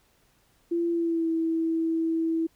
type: tone with pitch glide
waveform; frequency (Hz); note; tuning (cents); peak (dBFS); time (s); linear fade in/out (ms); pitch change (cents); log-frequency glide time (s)
sine; 340 to 326.5; F4 to E4; -46 to -17; -23; 0.71-2.47; 10; -71; 0.91-1.29
effects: pink hiss -65 dBFS RMS until 2.55 s